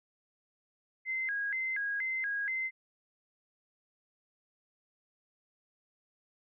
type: tone with vibrato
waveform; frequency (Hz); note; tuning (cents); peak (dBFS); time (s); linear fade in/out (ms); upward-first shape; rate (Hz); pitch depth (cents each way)
sine; 1843; A#6; -20; -31; 1.05-2.71; 50; square; 2.1; 200
effects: none